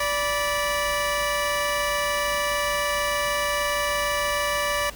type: tone pair together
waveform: 15% pulse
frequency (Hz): 582.7 / 980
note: D5 / B5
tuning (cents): -14 / -14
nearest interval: major sixth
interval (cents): 900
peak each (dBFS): -17 / -23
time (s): 0-4.9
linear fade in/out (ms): 5
effects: added 50 Hz sine -41 dBFS peak until 4.95 s + pink hiss -43 dBFS RMS until 4.95 s